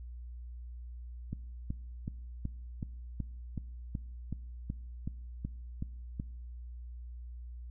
click train, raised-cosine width 5 ms, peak -23 dBFS, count 14, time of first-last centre 1.33-6.199 s, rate 2.67 Hz, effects noise-tail reverb RT60 1.0 s tail -22 dB re dry + added 60 Hz sine -42 dBFS peak until 7.7 s

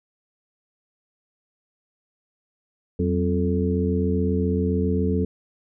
harmonic tone with a mistuned harmonic, 87.31 Hz, F2, in tune, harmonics 1 / 2 / 3 / 4 / 5, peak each -24 / -24 / -27 / -33 / -26 dBFS, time 2.99-5.25 s, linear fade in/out 5 ms, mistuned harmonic 2, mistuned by +110 cents, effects none

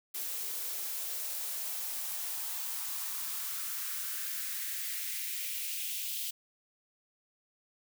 blue noise with high-pass filter sweep, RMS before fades -37 dBFS, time 0.14-6.31 s, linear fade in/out 10 ms, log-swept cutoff 350 to 3100 Hz, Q 2.4, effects none

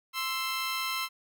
15% pulse tone pair together, 1046.5 / 1323.4 Hz, C6 / E6, 0 / +6 cents, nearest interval major third, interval 406 cents, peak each -26 / -27 dBFS, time 0.13-1.09 s, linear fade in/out 50 ms, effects none

